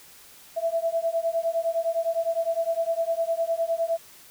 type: beating tone pair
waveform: sine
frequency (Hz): 659.3 / 669.1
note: E5 / E5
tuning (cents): 0 / +26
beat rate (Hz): 9.8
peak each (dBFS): -26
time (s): 0.56-3.98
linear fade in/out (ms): 20
effects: white hiss -50 dBFS RMS until 4.3 s